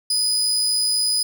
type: tone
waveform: 30% pulse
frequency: 4978 Hz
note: D#8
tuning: in tune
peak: -15 dBFS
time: 0.1-1.23 s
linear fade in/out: 5 ms
effects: none